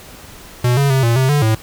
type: tone with pitch steps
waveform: square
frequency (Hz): 122.8 / 140 / 133.2 / 116.7 / 131.5 / 146.2 / 110.3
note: B2 / C#3 / C3 / A#2 / C3 / D3 / A2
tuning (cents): -9 / +18 / +31 / +2 / +9 / -7 / +5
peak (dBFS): -12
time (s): 0.64-1.55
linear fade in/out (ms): 5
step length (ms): 130
effects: pink hiss -38 dBFS RMS until 1.62 s